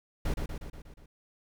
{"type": "noise with echo", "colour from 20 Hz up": "brown", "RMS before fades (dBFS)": -29, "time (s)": [0.25, 0.34], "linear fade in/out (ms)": 5, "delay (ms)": 120, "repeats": 6, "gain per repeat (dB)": -4, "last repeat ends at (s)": 1.06, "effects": []}